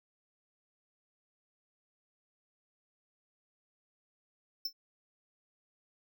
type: tone with exponential decay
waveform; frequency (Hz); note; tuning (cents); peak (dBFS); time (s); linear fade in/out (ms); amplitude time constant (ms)
square; 5330; E8; +18; -30; 4.65-4.73; 5; 17
effects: none